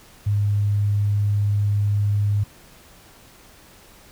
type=tone; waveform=sine; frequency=102.6 Hz; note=G#2; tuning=21 cents flat; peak=-17 dBFS; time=0.26-2.44 s; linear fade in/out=10 ms; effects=pink hiss -49 dBFS RMS until 4.11 s